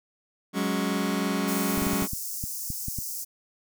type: chord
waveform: sawtooth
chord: F# suspended second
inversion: none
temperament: just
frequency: 185 / 208.1 / 277.5 Hz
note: F#3 / G#3 / C#4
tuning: 0 / +4 / +2 cents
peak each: -25 dBFS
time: 0.53-2.08 s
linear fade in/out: 50 ms
type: high-pass noise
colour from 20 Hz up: white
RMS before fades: -34 dBFS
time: 1.47-3.25 s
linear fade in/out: 20 ms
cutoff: 5200 Hz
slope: 48 dB/octave
type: clicks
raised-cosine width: 5 ms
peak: -21 dBFS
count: 10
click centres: 1.777 / 1.821 / 1.868 / 1.933 / 2.023 / 2.134 / 2.439 / 2.703 / 2.884 / 2.987 s
effects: none